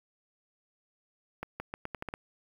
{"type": "accelerating click train", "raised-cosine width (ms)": 0.5, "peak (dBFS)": -21, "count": 8, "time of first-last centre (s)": [1.43, 2.139], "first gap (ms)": 170, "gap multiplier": 0.82, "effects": ["8-bit"]}